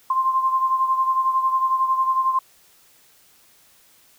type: beating tone pair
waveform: sine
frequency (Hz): 1049 / 1060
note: C6 / C6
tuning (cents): +4 / +22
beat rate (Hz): 11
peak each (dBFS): -18 / -25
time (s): 0.1-2.39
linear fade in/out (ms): 5
effects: white hiss -55 dBFS RMS until 4.18 s